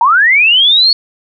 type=linear sweep; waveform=sine; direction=up; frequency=880 to 4435 Hz; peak=-5 dBFS; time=0.01-0.93 s; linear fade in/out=2 ms; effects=none